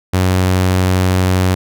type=tone; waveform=sawtooth; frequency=92.5 Hz; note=F#2; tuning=in tune; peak=-7 dBFS; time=0.13-1.55 s; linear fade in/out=10 ms; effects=none